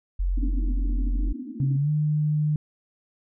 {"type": "tone", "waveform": "sine", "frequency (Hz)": 44.73, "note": "F1", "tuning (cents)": 42, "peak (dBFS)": -21, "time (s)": [0.19, 1.33], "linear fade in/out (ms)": 10}
{"type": "band-pass noise", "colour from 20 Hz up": "pink", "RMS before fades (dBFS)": -36, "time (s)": [0.37, 1.77], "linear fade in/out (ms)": 10, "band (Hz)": [230, 310], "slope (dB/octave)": 96}
{"type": "tone with pitch glide", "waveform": "sine", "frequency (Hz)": [136.2, 151.12], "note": ["C#3", "D3"], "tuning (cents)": [-30, 50], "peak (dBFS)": -20, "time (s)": [1.6, 2.56], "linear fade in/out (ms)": 2, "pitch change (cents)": 180, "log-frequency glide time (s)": [1.75, 1.9]}
{"effects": []}